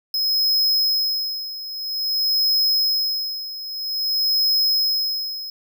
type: tone with tremolo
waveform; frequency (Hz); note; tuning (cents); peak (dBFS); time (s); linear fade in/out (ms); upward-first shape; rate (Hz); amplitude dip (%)
square; 5120; D#8; +49; -16; 0.14-5.5; 2; sine; 0.51; 80
effects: none